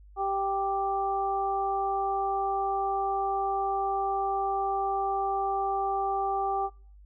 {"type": "harmonic tone", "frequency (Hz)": 392, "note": "G4", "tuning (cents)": 0, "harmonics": [1, 2, 3], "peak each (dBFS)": [-33, -27, -34], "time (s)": [0.16, 6.7], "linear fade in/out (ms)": 50, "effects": ["noise-tail reverb RT60 0.4 s tail -21 dB re dry", "added 50 Hz sine -49 dBFS peak until 7.05 s"]}